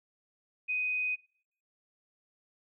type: tone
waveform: sine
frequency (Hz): 2500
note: D#7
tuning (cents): +8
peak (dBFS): -29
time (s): 0.68-1.16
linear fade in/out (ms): 20
effects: noise-tail reverb RT60 0.6 s tail -22 dB re dry